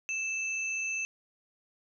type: tone pair together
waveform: sine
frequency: 2637 / 6272 Hz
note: E7 / G8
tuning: 0 / 0 cents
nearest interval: octave + minor third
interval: 1500 cents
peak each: -31 / -39 dBFS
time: 0.09-1.05 s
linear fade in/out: 0 ms
effects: none